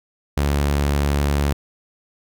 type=tone; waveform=sawtooth; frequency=71.6 Hz; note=D2; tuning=43 cents flat; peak=-13 dBFS; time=0.37-1.53 s; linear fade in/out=5 ms; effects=none

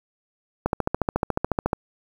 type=click train; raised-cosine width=1 ms; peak=-7 dBFS; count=16; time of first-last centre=0.66-1.731 s; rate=14 Hz; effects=7-bit

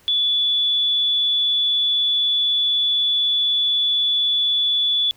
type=tone; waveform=sine; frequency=3444 Hz; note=A7; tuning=38 cents flat; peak=-16 dBFS; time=0.08-5.11 s; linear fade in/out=0 ms; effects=pink hiss -54 dBFS RMS until 5.16 s

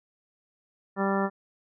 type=harmonic tone; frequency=196 Hz; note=G3; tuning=in tune; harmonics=1 / 2 / 3 / 4 / 5 / 6 / 7 / 9; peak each=-27 / -30 / -32 / -33 / -34 / -35 / -35 / -37 dBFS; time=0.96-1.3 s; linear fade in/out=50 ms; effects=none

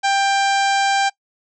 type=harmonic tone; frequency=790 Hz; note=G5; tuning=13 cents sharp; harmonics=1 / 2 / 3 / 4 / 5 / 6 / 7 / 8 / 9 / 10; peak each=-16 / -22 / -26 / -28 / -30 / -32 / -33 / -34 / -35 / -36 dBFS; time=0.03-1.1 s; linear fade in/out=20 ms; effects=noise-tail reverb RT60 0.1 s tail -23 dB re dry

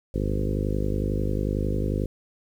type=harmonic tone with a mistuned harmonic; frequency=51.1 Hz; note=G#1; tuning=27 cents flat; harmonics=1 / 2 / 3 / 4 / 5 / 6 / 7 / 8 / 9 / 10; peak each=-27 / -30 / -32 / -33 / -34 / -35 / -35 / -36 / -37 / -37 dBFS; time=0.14-2.06 s; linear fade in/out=5 ms; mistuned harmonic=1; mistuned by=+51 cents; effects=9-bit

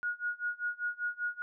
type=tone with tremolo; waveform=sine; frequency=1445 Hz; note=F#6; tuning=41 cents flat; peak=-29 dBFS; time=0.03-1.42 s; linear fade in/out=0 ms; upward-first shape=sine; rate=5.1 Hz; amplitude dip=95%; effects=none

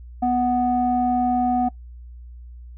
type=tone with low-pass filter; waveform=square; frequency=247.1 Hz; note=B3; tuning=1 cent sharp; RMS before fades=-20 dBFS; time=0.22-1.69 s; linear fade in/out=10 ms; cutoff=680 Hz; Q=8.7; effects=noise-tail reverb RT60 0.1 s tail -20 dB re dry + added 60 Hz sine -37 dBFS peak until 2.77 s

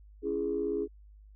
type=chord; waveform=sine; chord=C# minor; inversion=none; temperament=equal with one note detuned; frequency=277.2 / 335.4 / 415.3 Hz; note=C#4 / E4 / G#4; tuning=0 / +30 / 0 cents; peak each=-36 / -34 / -30 dBFS; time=0.22-0.88 s; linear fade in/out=50 ms; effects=tanh soft clip ceiling -20 dBFS + added 51 Hz sine -51 dBFS peak until 1.35 s

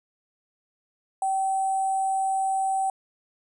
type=tone with sample-and-hold; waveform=sine; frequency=770 Hz; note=G5; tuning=31 cents flat; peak=-22 dBFS; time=1.22-2.9 s; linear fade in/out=2 ms; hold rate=8820 Hz; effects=resampled to 32000 Hz

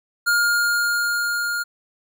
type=tone with level ramp; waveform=square; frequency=1415 Hz; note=F6; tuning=22 cents sharp; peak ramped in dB=-16 to -23 dBFS; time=0.26-1.64 s; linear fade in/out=20 ms; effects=none

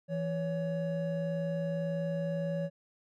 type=tone pair together; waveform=triangle; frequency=166.75 / 562 Hz; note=E3 / C#5; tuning=+20 / +24 cents; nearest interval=octave + major sixth; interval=2104 cents; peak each=-31 / -32 dBFS; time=0.08-2.7 s; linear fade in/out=50 ms; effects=none

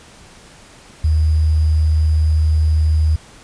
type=tone with sample-and-hold; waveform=sine; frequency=78 Hz; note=D#2; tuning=5 cents sharp; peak=-11 dBFS; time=1.04-3.16 s; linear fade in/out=5 ms; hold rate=4900 Hz; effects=pink hiss -43 dBFS RMS until 3.43 s + resampled to 22050 Hz

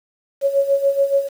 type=tone with tremolo; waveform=sine; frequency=554.4 Hz; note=C#5; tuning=in tune; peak=-11 dBFS; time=0.41-1.29 s; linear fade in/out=50 ms; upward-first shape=sine; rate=7 Hz; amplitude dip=75%; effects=7-bit

